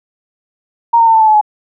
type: tone with pitch steps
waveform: sine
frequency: 932.3 / 917.3 / 902.6 / 888.1 / 873.9 / 859.9 / 846.1 Hz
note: A#5 / A#5 / A5 / A5 / A5 / A5 / G#5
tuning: 0 / -28 / +44 / +16 / -12 / -40 / +32 cents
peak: -5 dBFS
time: 0.93-1.413 s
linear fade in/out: 10 ms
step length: 69 ms
effects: none